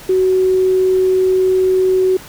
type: tone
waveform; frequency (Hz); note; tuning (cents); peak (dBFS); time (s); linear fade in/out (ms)
sine; 373.8; F#4; +18; -10; 0.09-2.17; 5
effects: pink hiss -36 dBFS RMS until 2.28 s